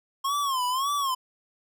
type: tone with vibrato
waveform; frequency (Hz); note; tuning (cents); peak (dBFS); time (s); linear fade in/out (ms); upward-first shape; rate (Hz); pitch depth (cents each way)
square; 1070; C6; +38; -25; 0.24-1.15; 10; sine; 1.8; 140
effects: none